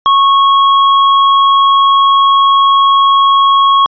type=tone with tanh clipping; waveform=sine; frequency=1100 Hz; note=C#6; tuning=14 cents flat; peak=-7 dBFS; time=0.06-3.86 s; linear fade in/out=0 ms; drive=15 dB; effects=resampled to 11025 Hz